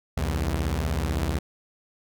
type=beating tone pair; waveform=sawtooth; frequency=65.41 / 81.41 Hz; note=C2 / E2; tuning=0 / -21 cents; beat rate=16 Hz; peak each=-23 dBFS; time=0.17-1.39 s; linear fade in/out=5 ms; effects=none